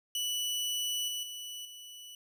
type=tone with level steps; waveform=sawtooth; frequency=2960 Hz; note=F#7; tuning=in tune; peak=-28 / -31 / -37 / -43 dBFS; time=0.15-2.15 s; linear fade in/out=2 ms; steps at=1.08 / 1.23 / 1.65 s; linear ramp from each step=2 ms; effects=none